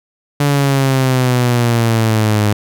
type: exponential sweep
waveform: sawtooth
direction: down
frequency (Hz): 144.9 to 103.5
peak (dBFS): -7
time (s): 0.4-2.53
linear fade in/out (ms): 5
effects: none